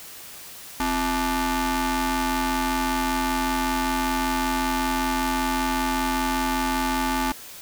sawtooth ring-modulated tone, 303.8 Hz, D#4, 41 cents flat, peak -15 dBFS, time 0.8-7.32 s, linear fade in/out 2 ms, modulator 565 Hz, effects white hiss -41 dBFS RMS until 7.61 s

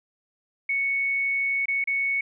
sine tone with dropouts, 2217 Hz, C#7, in tune, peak -22 dBFS, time 0.69-2.21 s, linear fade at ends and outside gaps 5 ms, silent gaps 1.657-1.682 / 1.841-1.873 s, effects none

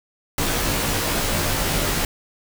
pink noise with comb filter, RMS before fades -22 dBFS, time 0.38-2.05 s, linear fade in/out 2 ms, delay 16 ms, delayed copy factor -0.95, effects none

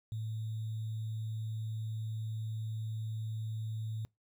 sine tone with sample-and-hold, 110 Hz, A2, in tune, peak -35 dBFS, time 0.12-4.05 s, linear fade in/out 0 ms, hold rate 3675 Hz, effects noise-tail reverb RT60 0.2 s tail -25 dB re dry

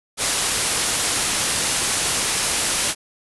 white low-pass noise, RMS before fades -22 dBFS, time 0.17-2.95 s, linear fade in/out 50 ms, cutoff 11000 Hz, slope 96 dB/octave, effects none

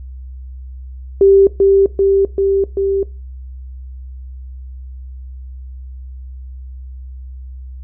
sine tone with echo, 392 Hz, G4, in tune, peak -5 dBFS, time 1.21-1.47 s, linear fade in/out 2 ms, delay 390 ms, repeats 4, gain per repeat -2 dB, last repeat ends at 3.03 s, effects noise-tail reverb RT60 0.3 s tail -20 dB re dry + added 64 Hz sine -28 dBFS peak until 7.83 s

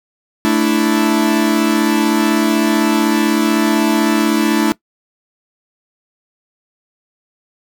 45% pulse chord, A suspended fourth, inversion none, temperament equal, 220 / 293.7 / 329.6 Hz, A3 / D4 / E4, 0 / 0 / 0 cents, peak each -16 dBFS, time 0.45-4.72 s, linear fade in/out 0 ms, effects noise-tail reverb RT60 0.1 s tail -20 dB re dry

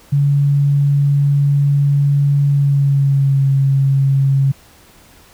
sine tone with pitch glide, 142 to 136.69 Hz, C#3 to C#3, +42 to -24 cents, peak -10 dBFS, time 0.12-4.52 s, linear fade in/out 10 ms, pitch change -66 cents, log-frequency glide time 2.46-3.46 s, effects pink hiss -46 dBFS RMS until 5.33 s

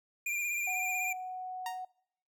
square tone with vibrato, 2396 Hz, D7, 34 cents sharp, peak -32 dBFS, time 0.26-1.13 s, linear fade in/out 5 ms, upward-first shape triangle, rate 16 Hz, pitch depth 43 cents each way
sine tone, 740 Hz, F#5, in tune, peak -37 dBFS, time 0.67-1.85 s, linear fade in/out 5 ms
sawtooth tone with exponential decay, 932 Hz, A#5, 1 cent flat, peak -30 dBFS, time 1.66-1.85 s, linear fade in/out 2 ms, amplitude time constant 41 ms
effects noise-tail reverb RT60 0.7 s tail -23 dB re dry

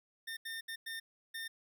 25% pulse tone bursts at uneven times, 1814 Hz, A#6, 48 cents flat, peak -36 dBFS, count 5, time 0.27-0.37 / 0.45-0.61 / 0.68-0.76 / 0.86-1 / 1.34-1.48 s, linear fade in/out 10 ms, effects none

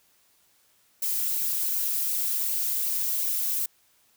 violet noise with flanger, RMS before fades -27 dBFS, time 1.02-3.66 s, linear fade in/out 5 ms, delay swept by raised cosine 0.56 to 4.46 ms, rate 2.7 Hz, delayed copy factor -0.55, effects white hiss -64 dBFS RMS until 4.16 s

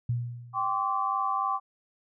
sine tone with exponential decay, 120 Hz, B2, 49 cents flat, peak -23 dBFS, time 0.09-0.83 s, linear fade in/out 5 ms, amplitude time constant 160 ms
sine chord, G suspended fourth, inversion none, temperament equal with one note detuned, 784 / 1046.5 / 1149.8 Hz, G5 / C6 / D6, 0 / 0 / -37 cents, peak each -31 / -31 / -28 dBFS, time 0.53-1.6 s, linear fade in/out 50 ms
effects none

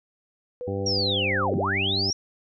sine tone with pitch glide, 493.9 to 519.1 Hz, B4 to C5, 0 to -14 cents, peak -30 dBFS, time 0.61-1.54 s, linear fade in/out 0 ms, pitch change +86 cents, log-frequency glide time 0.89-1.3 s
harmonic tone, 98 Hz, G2, in tune, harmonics 1 / 2 / 3 / 4 / 6 / 7 / 8, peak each -30 / -34 / -35 / -33 / -46 / -46 / -41 dBFS, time 0.67-2.11 s, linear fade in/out 10 ms
sine linear two-way sweep, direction down then up, 5710 to 120 to 5710 Hz, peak -23 dBFS, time 0.86-2.13 s, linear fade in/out 5 ms, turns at 1.56 s
effects none

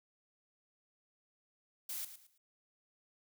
blue noise with echo, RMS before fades -41 dBFS, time 1.89-2.05 s, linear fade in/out 5 ms, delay 110 ms, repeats 3, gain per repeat -11 dB, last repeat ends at 2.38 s, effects none

